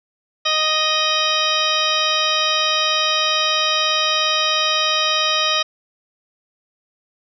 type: harmonic tone with a mistuned harmonic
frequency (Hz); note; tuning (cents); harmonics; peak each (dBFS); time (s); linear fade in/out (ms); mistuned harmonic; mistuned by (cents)
622.3; D#5; 0; 1 / 2 / 3 / 4 / 5 / 6 / 8 / 9; -26 / -22 / -28 / -25 / -22 / -22 / -27 / -27; 0.45-5.63; 10; 6; +28
effects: none